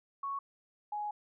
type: tone pair in turn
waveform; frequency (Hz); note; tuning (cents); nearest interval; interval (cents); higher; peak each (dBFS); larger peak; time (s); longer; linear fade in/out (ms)
sine; 1108.7 / 835.2; C#6 / G#5; 0 / +10; perfect fourth; 490; first; -34 / -34; neither; 0.23-0.39 / 0.92-1.11; second; 5
effects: none